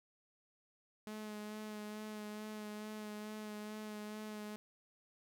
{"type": "tone with vibrato", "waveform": "sawtooth", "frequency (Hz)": 212.4, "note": "G#3", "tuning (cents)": 39, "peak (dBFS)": -40, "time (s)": [1.07, 4.56], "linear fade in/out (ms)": 0, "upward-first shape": "sine", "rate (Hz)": 2.3, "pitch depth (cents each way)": 19, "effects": ["13-bit"]}